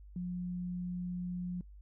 sine tone, 178.4 Hz, F3, 37 cents sharp, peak -35 dBFS, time 0.16-1.61 s, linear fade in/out 2 ms, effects noise-tail reverb RT60 0.1 s tail -26 dB re dry + added 50 Hz sine -50 dBFS peak until 1.81 s

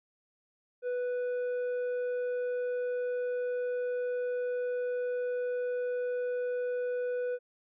triangle tone with tanh clipping, 493.9 Hz, B4, in tune, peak -31 dBFS, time 0.82-7.39 s, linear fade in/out 50 ms, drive 10 dB, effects none

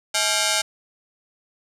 5% pulse ring-modulated tone, 745 Hz, F#5, 12 cents sharp, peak -4 dBFS, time 0.14-0.62 s, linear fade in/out 10 ms, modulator 105 Hz, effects low-pass 11000 Hz 12 dB/octave + 7-bit

